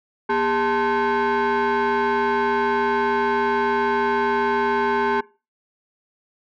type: tone with frequency modulation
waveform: sine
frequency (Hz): 239.4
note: A#3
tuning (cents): +46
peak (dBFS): -15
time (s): 0.29-5.21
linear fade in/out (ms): 10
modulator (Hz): 644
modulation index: 1.9
effects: noise-tail reverb RT60 0.3 s tail -22 dB re dry + tanh soft clip ceiling -17 dBFS